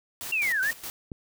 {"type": "noise with tremolo", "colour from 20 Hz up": "white", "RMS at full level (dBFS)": -36, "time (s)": [0.21, 0.9], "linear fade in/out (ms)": 0, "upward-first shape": "square", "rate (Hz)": 4.8, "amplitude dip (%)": 75}
{"type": "linear two-way sweep", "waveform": "sine", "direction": "down then up", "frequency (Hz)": [2794, 1486, 1888], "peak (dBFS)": -23, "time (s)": [0.32, 0.71], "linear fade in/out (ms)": 5, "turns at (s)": 0.61}
{"type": "click", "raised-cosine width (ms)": 3, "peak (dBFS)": -23, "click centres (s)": 1.118}
{"effects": []}